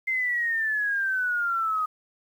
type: exponential sweep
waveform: sine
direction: down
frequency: 2093 to 1244.5 Hz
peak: -23 dBFS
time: 0.07-1.86 s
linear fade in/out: 10 ms
effects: 9-bit